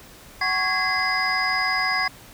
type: tone cluster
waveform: sine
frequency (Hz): 749 / 1107 / 1658 / 2050 / 4955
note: F#5 / C#6 / G#6 / C7 / D#8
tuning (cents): +21 / -3 / -3 / -36 / -8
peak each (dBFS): -28 / -26 / -26 / -24 / -27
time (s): 0.41-2.08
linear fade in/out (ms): 5
effects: tanh soft clip ceiling -11 dBFS + pink hiss -46 dBFS RMS until 2.33 s